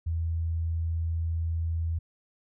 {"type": "tone", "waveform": "sine", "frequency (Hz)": 82.4, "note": "E2", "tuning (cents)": 0, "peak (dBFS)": -26, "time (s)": [0.06, 1.99], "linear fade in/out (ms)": 10, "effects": []}